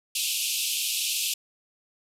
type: band-pass noise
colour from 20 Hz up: pink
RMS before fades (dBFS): -28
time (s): 0.15-1.34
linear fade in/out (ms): 5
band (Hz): 2500 to 14000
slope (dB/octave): 96
effects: none